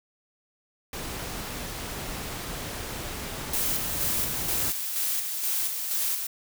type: noise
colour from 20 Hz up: pink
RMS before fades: -35 dBFS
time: 0.93-4.71 s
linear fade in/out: 2 ms
type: noise with tremolo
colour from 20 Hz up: blue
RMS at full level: -27 dBFS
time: 3.53-6.27 s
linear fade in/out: 5 ms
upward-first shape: square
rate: 2.1 Hz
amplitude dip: 40%
effects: none